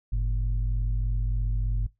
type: tone pair together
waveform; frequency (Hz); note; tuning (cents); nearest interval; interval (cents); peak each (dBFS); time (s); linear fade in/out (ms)
sine; 47.56 / 110.8; F#1 / A2; +48 / +13; octave + minor third; 1465; -22 / -29; 0.12-1.87; 10
effects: noise-tail reverb RT60 0.2 s tail -23 dB re dry + tanh soft clip ceiling -19 dBFS